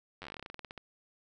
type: slowing click train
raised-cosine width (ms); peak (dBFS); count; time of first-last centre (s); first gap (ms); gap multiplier
0.3; -27; 19; 0.22-0.777; 10; 1.12
effects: none